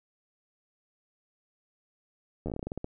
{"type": "slowing click train", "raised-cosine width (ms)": 2, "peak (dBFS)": -21, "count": 13, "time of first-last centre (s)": [2.46, 2.844], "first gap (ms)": 11, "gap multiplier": 1.18, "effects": []}